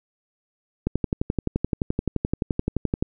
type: click train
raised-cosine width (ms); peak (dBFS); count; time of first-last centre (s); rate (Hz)
3; -9; 26; 0.87-3.025; 11.6
effects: none